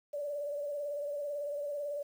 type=tone with vibrato; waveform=sine; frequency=579 Hz; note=D5; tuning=25 cents flat; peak=-34 dBFS; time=0.13-2.03 s; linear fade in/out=10 ms; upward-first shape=sine; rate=18 Hz; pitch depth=43 cents each way; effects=10-bit